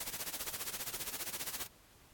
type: noise with tremolo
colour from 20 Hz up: white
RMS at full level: -38 dBFS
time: 0-1.67 s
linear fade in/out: 5 ms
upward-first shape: sine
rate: 15 Hz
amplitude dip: 80%
effects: pink hiss -62 dBFS RMS until 2.13 s + AAC 64 kbps